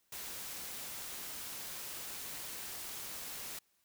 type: noise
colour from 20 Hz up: white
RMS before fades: -44 dBFS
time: 0.12-3.59 s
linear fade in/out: 5 ms
effects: white hiss -75 dBFS RMS until 3.84 s